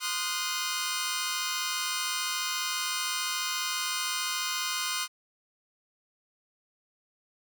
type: tone cluster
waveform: 10% pulse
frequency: 1040 / 1237 / 1443 / 1517 Hz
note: C6 / D#6 / F#6 / F#6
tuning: -11 / -10 / -44 / +43 cents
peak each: -25 / -26 / -26 / -32 dBFS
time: 0-5.08 s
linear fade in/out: 50 ms
effects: none